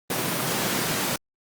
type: high-pass noise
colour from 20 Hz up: pink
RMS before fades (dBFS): -26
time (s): 0.1-1.16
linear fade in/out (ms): 2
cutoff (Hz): 120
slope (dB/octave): 48
effects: Opus 24 kbps

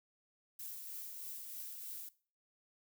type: noise with tremolo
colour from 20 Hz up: violet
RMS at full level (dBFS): -45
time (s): 0.59-2.09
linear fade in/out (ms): 5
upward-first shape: triangle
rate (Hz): 3.2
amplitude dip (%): 35
effects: noise-tail reverb RT60 0.4 s tail -19 dB re dry

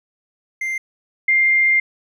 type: tone pair in turn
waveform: triangle / sine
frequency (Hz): 2093 / 2105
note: C7 / C7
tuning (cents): 0 / +10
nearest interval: unison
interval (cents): 10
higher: second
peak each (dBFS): -19 / -12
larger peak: second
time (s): 0.61-0.78 / 1.28-1.8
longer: second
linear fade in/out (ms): 5
effects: none

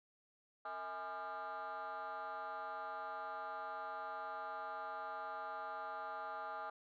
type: tone with frequency modulation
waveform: sine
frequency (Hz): 1017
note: C6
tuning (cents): -50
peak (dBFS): -40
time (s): 0.65-6.7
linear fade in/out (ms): 5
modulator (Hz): 187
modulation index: 2.1
effects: tanh soft clip ceiling -40 dBFS

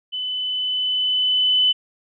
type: tone with level ramp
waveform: sine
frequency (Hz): 3011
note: F#7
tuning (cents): +30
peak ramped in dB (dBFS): -24 to -13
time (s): 0.12-1.73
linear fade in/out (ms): 20
effects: none

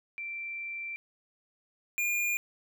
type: tone pair in turn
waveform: sine / square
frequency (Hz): 2349 / 2418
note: D7 / D7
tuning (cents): 0 / +50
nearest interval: minor second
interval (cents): 50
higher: second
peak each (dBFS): -35 / -28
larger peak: second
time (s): 0.18-0.96 / 1.98-2.37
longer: first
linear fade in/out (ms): 0
effects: none

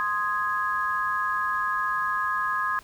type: chord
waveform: sine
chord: Ab major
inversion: first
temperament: equal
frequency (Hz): 1046.5 / 1244.5 / 1661.2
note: C6 / Eb6 / Ab6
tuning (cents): 0 / 0 / 0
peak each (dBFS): -28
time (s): 0-2.79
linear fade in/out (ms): 0
effects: pink hiss -52 dBFS RMS until 2.83 s

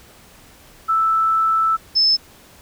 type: tone pair in turn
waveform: sine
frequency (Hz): 1318.5 / 5244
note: E6 / E8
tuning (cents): 0 / -10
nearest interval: 2 octaves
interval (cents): 2390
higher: second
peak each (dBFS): -14 / -12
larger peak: second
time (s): 0.88-1.77 / 1.95-2.17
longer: first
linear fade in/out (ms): 20
effects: pink hiss -47 dBFS RMS until 2.61 s

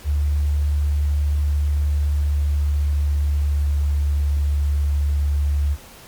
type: tone with pitch glide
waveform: sine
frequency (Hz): 73.1 to 72.22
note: D2 to D2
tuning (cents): -7 to -28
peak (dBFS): -16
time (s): 0.04-5.77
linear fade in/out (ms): 50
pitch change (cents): -21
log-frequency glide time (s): 1.87-4.29
effects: pink hiss -43 dBFS RMS until 6.07 s + MP3 96 kbps

